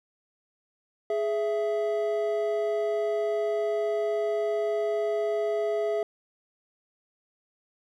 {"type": "tone pair together", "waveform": "triangle", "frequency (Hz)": [418.5, 663], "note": ["G#4", "E5"], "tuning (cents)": [13, 10], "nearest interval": "minor sixth", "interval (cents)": 797, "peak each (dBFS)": [-25, -26], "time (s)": [1.1, 6.03], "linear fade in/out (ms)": 2, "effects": []}